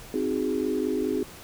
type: chord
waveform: sine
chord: Ab dominant seventh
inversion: first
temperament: equal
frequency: 261.6 / 311.1 / 370 / 415.3 Hz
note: C4 / Eb4 / Gb4 / Ab4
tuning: 0 / 0 / 0 / 0 cents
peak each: -29 / -30 / -30 / -29 dBFS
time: 0.14-1.23 s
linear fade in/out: 2 ms
effects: pink hiss -45 dBFS RMS until 1.43 s